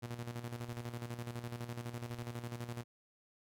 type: tone with tremolo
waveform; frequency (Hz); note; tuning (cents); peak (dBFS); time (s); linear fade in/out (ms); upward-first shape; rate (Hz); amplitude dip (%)
sawtooth; 119.3; A#2; +41; -35; 0.02-2.84; 20; square; 12; 60
effects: AAC 64 kbps